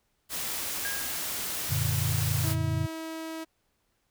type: noise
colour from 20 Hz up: white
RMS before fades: -33 dBFS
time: 0.29-2.56 s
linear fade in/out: 50 ms
type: tone with exponential decay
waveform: triangle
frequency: 1632 Hz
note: G#6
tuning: 31 cents flat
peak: -29 dBFS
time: 0.85-1.5 s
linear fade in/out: 0 ms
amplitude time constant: 140 ms
type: chord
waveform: sine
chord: Gb augmented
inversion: none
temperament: equal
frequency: 92.5 / 116.54 / 146.83 Hz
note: Gb2 / Bb2 / D3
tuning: 0 / 0 / 0 cents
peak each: -30 dBFS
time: 1.69-2.87 s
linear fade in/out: 20 ms
type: tone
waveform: sawtooth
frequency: 322.4 Hz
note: E4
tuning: 38 cents flat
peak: -31 dBFS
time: 2.43-3.45 s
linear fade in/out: 20 ms
effects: pink hiss -74 dBFS RMS until 4.1 s